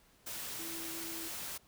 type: tone in noise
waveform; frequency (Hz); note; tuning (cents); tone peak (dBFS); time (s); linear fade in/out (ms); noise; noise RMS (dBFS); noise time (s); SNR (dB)
sine; 329.6; E4; 0; -46; 0.59-1.29; 10; white; -42; 0.26-1.58; -7
effects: pink hiss -66 dBFS RMS until 1.67 s